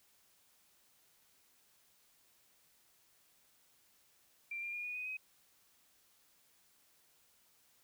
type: tone with pitch steps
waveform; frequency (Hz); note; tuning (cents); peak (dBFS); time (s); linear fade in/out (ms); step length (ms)
sine; 2363 / 2395 / 2427 / 2459 / 2492 / 2525; D7 / D7 / D#7 / D#7 / D#7 / D#7; +10 / +33 / -44 / -21 / +2 / +25; -39; 4.51-5.17; 5; 110
effects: white hiss -70 dBFS RMS until 7.83 s